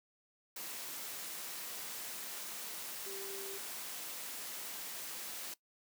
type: tone in noise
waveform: sine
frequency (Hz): 392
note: G4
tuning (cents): 0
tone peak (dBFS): -46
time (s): 3.06-3.58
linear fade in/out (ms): 5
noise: white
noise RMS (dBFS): -44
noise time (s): 0.56-5.54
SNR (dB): -5
effects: noise-tail reverb RT60 0.1 s tail -19 dB re dry + high-pass 200 Hz 12 dB/octave